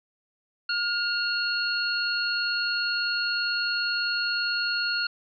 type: tone cluster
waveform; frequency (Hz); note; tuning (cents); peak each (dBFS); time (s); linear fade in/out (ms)
sine; 1424 / 2765 / 4317; F6 / F7 / C#8; +33 / -18 / -47; -27 / -33 / -28; 0.69-5.07; 5
effects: none